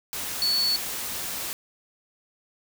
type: tone in noise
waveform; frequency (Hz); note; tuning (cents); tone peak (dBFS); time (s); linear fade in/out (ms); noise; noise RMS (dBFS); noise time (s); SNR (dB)
sine; 4435; C#8; 0; -21; 0.42-0.76; 0; white; -32; 0.13-1.53; +8
effects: none